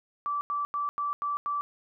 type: tone bursts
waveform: sine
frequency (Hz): 1161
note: D6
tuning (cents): -20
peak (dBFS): -27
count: 6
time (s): 0.26-1.61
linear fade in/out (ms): 0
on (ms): 150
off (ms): 90
effects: none